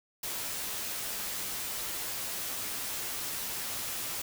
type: noise with comb filter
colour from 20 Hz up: white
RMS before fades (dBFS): -36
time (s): 0.23-4.22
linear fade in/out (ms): 5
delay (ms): 13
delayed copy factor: -0.5
effects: none